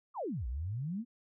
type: exponential two-way sweep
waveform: sine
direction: down then up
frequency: 1244.5 to 55.4 to 248.2 Hz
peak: -34 dBFS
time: 0.14-1.05 s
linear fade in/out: 50 ms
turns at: 0.47 s
effects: none